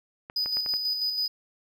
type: clicks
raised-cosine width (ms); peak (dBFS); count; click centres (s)
0.5; -24; 5; 0.299 / 0.46 / 0.57 / 0.662 / 0.738
type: tone with tremolo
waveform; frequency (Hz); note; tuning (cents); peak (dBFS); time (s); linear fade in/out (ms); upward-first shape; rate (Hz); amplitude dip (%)
triangle; 4978; D#8; 0; -23; 0.36-1.28; 5; square; 6.1; 40
effects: none